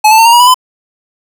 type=tone with pitch steps; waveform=square; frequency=856 / 880.6 / 905.9 / 931.9 / 958.6 / 986.1 / 1014.4 Hz; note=A5 / A5 / A#5 / A#5 / A#5 / B5 / B5; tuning=-48 / +1 / -50 / -1 / +48 / -3 / +46 cents; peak=-3 dBFS; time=0.04-0.544 s; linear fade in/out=10 ms; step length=72 ms; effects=none